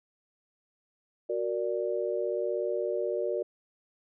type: chord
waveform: sine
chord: Gb augmented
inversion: none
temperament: equal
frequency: 370 / 466.2 / 587.3 Hz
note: Gb4 / Bb4 / D5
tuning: 0 / 0 / 0 cents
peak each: -32 dBFS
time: 1.29-3.43 s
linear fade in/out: 10 ms
effects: none